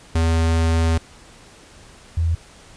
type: tone pair in turn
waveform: square / sine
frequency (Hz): 82 / 82.71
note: E2 / E2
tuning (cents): -9 / +6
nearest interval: unison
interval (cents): 15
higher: second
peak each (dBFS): -16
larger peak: neither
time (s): 0.15-0.98 / 2.17-2.35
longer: first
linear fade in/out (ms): 5
effects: pink hiss -46 dBFS RMS until 2.76 s + resampled to 22050 Hz